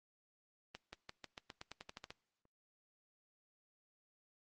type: accelerating click train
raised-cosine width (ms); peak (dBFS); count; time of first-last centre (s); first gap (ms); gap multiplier
0.2; -29; 13; 0.75-2.105; 180; 0.91
effects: noise-tail reverb RT60 1.0 s tail -24 dB re dry + Opus 24 kbps